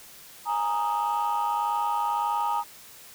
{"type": "chord", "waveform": "sine", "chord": "Ab suspended second", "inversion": "none", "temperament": "equal", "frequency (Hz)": [830.6, 932.3, 1244.5], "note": ["Ab5", "Bb5", "Eb6"], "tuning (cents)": [0, 0, 0], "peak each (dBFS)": [-27, -25, -29], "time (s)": [0.45, 2.64], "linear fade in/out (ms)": 50, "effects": ["tanh soft clip ceiling -19 dBFS", "white hiss -48 dBFS RMS until 3.14 s"]}